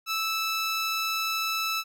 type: tone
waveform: 15% pulse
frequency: 1314 Hz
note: E6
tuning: 6 cents flat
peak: -20 dBFS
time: 0.06-1.84 s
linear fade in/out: 50 ms
effects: none